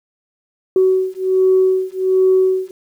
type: beating tone pair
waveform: sine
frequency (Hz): 374.9 / 376.2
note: F#4 / F#4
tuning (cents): +23 / +29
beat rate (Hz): 1.3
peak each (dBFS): -14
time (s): 0.76-2.71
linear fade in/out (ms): 2
effects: tanh soft clip ceiling -4 dBFS + 8-bit